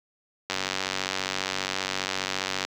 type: click train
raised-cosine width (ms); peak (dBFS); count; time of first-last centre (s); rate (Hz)
0.2; -9; 205; 0.5-2.65; 94.9
effects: high-pass 150 Hz 12 dB/octave + 8-bit